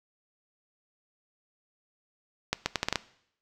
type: accelerating click train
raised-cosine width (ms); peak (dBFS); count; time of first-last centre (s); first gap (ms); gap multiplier
0.2; -8; 7; 2.53-2.957; 130; 0.75
effects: noise-tail reverb RT60 0.7 s tail -19 dB re dry